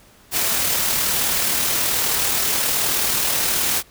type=noise with amplitude modulation; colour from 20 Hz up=white; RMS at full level=-19 dBFS; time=0.31-3.83 s; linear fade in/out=50 ms; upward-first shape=sine; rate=38.8 Hz; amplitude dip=25%; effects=pink hiss -51 dBFS RMS until 3.9 s